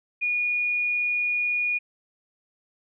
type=tone; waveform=sine; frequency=2446 Hz; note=D#7; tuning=30 cents flat; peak=-22 dBFS; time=0.21-1.79 s; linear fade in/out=20 ms; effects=none